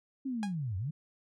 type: linear two-way sweep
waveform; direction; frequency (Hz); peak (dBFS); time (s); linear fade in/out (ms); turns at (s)
sine; down then up; 276 to 87.2 to 162.5; -32; 0.25-0.91; 10; 0.77
type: tone with exponential decay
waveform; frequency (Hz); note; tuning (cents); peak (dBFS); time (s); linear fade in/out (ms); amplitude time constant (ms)
sawtooth; 822; G#5; -18; -30; 0.43-0.55; 0; 24
effects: resampled to 24000 Hz